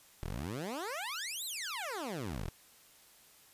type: exponential two-way sweep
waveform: 15% pulse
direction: up then down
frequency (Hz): 35.82 to 4216 to 35.82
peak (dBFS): -31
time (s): 0.23-2.49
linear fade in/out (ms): 0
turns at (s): 1.45
effects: white hiss -61 dBFS RMS until 3.53 s + resampled to 32000 Hz